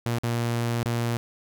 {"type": "tone with dropouts", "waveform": "sawtooth", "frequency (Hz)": 117.9, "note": "A#2", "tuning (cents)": 20, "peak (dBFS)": -20, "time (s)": [0.06, 1.17], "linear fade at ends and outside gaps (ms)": 0, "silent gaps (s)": [[0.185, 0.235], [0.831, 0.858]], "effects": []}